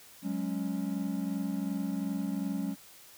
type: chord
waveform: triangle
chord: F# suspended second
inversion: none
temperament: equal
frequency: 185 / 207.7 / 277.2 Hz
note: F#3 / G#3 / C#4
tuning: 0 / 0 / 0 cents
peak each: -33 dBFS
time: 0.22-2.76 s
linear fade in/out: 50 ms
effects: white hiss -54 dBFS RMS until 3.17 s